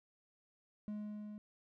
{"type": "tone with level ramp", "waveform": "triangle", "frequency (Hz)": 210, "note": "G#3", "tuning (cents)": 19, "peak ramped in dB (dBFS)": [-37, -44], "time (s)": [0.88, 1.38], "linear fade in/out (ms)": 0, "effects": []}